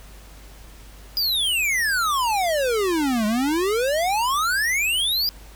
square exponential two-way sweep, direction down then up, 4967 to 206.6 to 4967 Hz, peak -20 dBFS, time 1.17-5.29 s, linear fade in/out 0 ms, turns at 3.26 s, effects added 50 Hz sine -42 dBFS peak until 5.55 s + pink hiss -48 dBFS RMS until 5.55 s

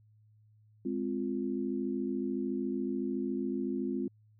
sine chord, F minor, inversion first, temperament equal, 207.7 / 261.6 / 349.2 Hz, Ab3 / C4 / F4, 0 / 0 / 0 cents, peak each -36 / -34 / -36 dBFS, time 0.85-4.08 s, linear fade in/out 5 ms, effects added 107 Hz sine -60 dBFS peak until 4.39 s

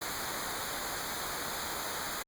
pink noise with comb filter, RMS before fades -37 dBFS, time 0.01-2.23 s, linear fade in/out 10 ms, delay 0.36 ms, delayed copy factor -0.8, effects Opus 48 kbps

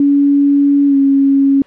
sine tone with pitch glide, 283.1 to 275.4 Hz, C#4 to C#4, +37 to -11 cents, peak -7 dBFS, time 0-1.62 s, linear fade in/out 2 ms, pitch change -48 cents, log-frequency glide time 0.87-0.96 s, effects white hiss -43 dBFS RMS until 1.66 s + low-pass 2000 Hz 12 dB/octave

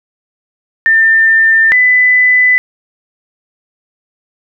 sine tone pair in turn, 1796 / 1999.9 Hz, A6 / B6, +35 / +21 cents, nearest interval major second, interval 186 cents, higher second, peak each -5 / -5 dBFS, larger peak neither, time 0.86-1.72 / 1.72-2.58 s, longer neither, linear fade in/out 0 ms, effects none

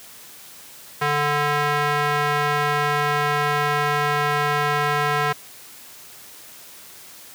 square tone with band-pass filter, 146.83 Hz, D3, in tune, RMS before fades -21 dBFS, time 1.01-5.33 s, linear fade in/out 10 ms, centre 1400 Hz, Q 1.1, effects white hiss -43 dBFS RMS until 7.34 s + high-pass 80 Hz 12 dB/octave

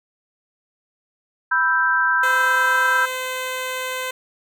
sine chord, E minor, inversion second, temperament equal, 987.8 / 1318.5 / 1568 Hz, B5 / E6 / G6, 0 / 0 / 0 cents, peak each -22 / -23 / -17 dBFS, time 1.51-3.06 s, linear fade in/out 10 ms
10% pulse tone, 513 Hz, C5, 34 cents flat, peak -16 dBFS, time 2.23-4.11 s, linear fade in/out 5 ms
effects none

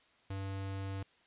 square tone, 97.3 Hz, G2, 12 cents flat, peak -38 dBFS, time 0.3-1.03 s, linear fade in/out 5 ms, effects white hiss -67 dBFS RMS until 1.26 s + resampled to 8000 Hz

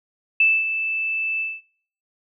sine tone with ADSR envelope, 2637 Hz, E7, in tune, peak -12 dBFS, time 0.4-1.61 s, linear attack 4 ms, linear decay 230 ms, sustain -10 dB, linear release 210 ms, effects noise-tail reverb RT60 0.6 s tail -23 dB re dry

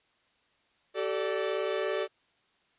45% pulse chord, G suspended second, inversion none, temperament equal with one note detuned, 382.8 / 440 / 587.3 Hz, G4 / A4 / D5, -41 / 0 / 0 cents, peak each -33 dBFS, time 0.94-2.08 s, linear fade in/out 50 ms, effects white hiss -69 dBFS RMS until 2.78 s + resampled to 8000 Hz

